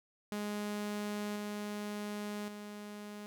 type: tone with level steps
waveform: sawtooth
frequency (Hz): 207.7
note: G#3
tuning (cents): 0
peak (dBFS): -32 / -34 / -40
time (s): 0.32-3.26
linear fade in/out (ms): 0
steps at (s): 1.36 / 2.48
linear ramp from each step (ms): 2
effects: none